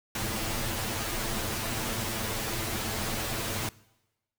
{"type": "noise with comb filter", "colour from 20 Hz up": "pink", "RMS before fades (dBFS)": -32, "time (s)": [0.15, 3.69], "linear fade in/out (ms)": 2, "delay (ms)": 9, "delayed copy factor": 1, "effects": ["noise-tail reverb RT60 1.0 s tail -22 dB re dry"]}